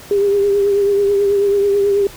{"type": "tone with vibrato", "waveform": "sine", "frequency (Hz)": 401.8, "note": "G4", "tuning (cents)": 43, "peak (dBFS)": -11, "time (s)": [0.11, 2.07], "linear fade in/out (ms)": 2, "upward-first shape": "triangle", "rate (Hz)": 9.2, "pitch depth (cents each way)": 39, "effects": ["pink hiss -37 dBFS RMS until 2.16 s"]}